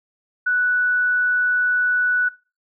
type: tone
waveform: sine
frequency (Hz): 1480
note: F#6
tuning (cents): 0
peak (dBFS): -16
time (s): 0.46-2.29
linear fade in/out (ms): 10
effects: noise-tail reverb RT60 0.3 s tail -20 dB re dry

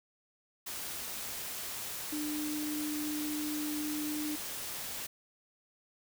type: tone in noise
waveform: sine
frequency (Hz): 300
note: D4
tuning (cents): +37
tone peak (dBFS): -34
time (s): 2.12-4.36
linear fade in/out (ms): 10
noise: white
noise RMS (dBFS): -40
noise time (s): 0.66-5.07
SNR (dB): +3
effects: none

